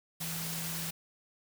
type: tone in noise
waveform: sine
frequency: 164.81 Hz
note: E3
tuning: in tune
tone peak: -40 dBFS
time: 0.2-0.91 s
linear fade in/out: 10 ms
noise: white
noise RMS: -38 dBFS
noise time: 0.2-0.91 s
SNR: -5 dB
effects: none